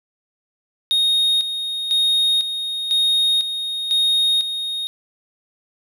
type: tone with tremolo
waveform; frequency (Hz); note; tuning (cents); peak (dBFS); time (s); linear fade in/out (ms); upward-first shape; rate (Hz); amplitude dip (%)
triangle; 3720; A#7; -4; -13; 0.91-4.87; 0; square; 1; 60
effects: none